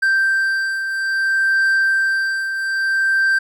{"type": "beating tone pair", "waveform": "triangle", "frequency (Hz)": [1568, 1568.6], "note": ["G6", "G6"], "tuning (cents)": [0, 1], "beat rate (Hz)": 0.6, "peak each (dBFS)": [-14, -22], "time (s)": [0.02, 3.39], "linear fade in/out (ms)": 10, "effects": []}